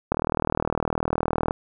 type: click train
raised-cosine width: 1 ms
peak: -8 dBFS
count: 56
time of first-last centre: 0.12-1.509 s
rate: 39.6 Hz
effects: none